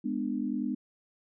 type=chord; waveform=sine; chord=G# diminished; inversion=none; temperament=just; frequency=207.7 / 249.2 / 299 Hz; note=G#3 / B3 / D4; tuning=0 / +16 / +31 cents; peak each=-34 / -32 / -34 dBFS; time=0.04-0.75 s; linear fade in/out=10 ms; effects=none